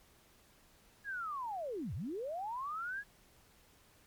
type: linear two-way sweep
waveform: sine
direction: down then up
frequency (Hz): 1692 to 72.7 to 1692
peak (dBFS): -37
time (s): 1.04-3.04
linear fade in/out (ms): 50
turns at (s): 1.94
effects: pink hiss -65 dBFS RMS until 4.06 s + MP3 96 kbps